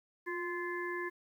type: harmonic tone with a mistuned harmonic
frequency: 346.4 Hz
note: F4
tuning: 14 cents flat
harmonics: 1 / 3 / 5 / 6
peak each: -38 / -42 / -40 / -46 dBFS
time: 0.26-1.1 s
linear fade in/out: 20 ms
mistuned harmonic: 1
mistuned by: +36 cents
effects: 11-bit